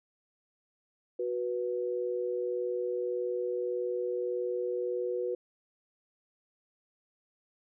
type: tone pair together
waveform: sine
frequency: 368.3 / 490 Hz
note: F#4 / B4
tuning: -8 / -14 cents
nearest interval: perfect fourth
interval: 494 cents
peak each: -33 / -32 dBFS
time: 1.19-5.35 s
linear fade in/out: 5 ms
effects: none